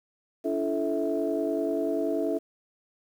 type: tone cluster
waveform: sine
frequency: 287.3 / 337.6 / 436.7 / 653 Hz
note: D4 / E4 / A4 / E5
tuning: -38 / +41 / -13 / -17 cents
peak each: -30 dBFS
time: 0.44-2.39 s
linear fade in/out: 20 ms
effects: tanh soft clip ceiling -15 dBFS + 9-bit